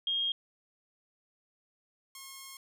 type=tone pair in turn; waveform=sine / 5% pulse; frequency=3241 / 1078.4 Hz; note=G#7 / C#6; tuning=-43 / -48 cents; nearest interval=octave + perfect fifth; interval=1905 cents; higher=first; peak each=-28 / -33 dBFS; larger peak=first; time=0.07-0.32 / 2.15-2.57 s; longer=second; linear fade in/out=2 ms; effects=none